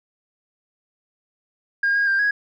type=tone with pitch steps; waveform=sine; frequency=1618 / 1633 / 1587 / 1657 Hz; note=G#6 / G#6 / G6 / G#6; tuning=-46 / -30 / +21 / -4 cents; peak=-15 dBFS; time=1.83-2.31 s; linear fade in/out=5 ms; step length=120 ms; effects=tanh soft clip ceiling -14 dBFS